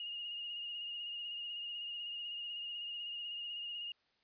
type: tone with vibrato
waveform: sine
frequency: 2849 Hz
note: F7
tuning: 34 cents sharp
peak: -40 dBFS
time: 0-3.92 s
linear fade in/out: 2 ms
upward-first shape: triangle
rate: 16 Hz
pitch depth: 34 cents each way
effects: white hiss -75 dBFS RMS until 4.23 s + resampled to 11025 Hz